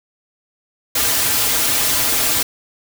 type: noise with comb filter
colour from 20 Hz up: white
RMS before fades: -17 dBFS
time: 0.95-2.43 s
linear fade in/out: 5 ms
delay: 5.4 ms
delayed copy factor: -0.85
effects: none